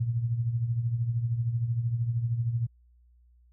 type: tone with tremolo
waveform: sine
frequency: 117.5 Hz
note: A#2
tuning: 14 cents sharp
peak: -22 dBFS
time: 0-2.67 s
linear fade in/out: 10 ms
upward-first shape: triangle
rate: 13 Hz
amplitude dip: 70%
effects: added 60 Hz sine -57 dBFS peak until 3.52 s